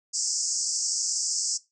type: band-pass noise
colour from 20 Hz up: white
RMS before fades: -28 dBFS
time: 0.13-1.58 s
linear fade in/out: 20 ms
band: 4900 to 8000 Hz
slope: 96 dB/octave
effects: noise-tail reverb RT60 0.2 s tail -17 dB re dry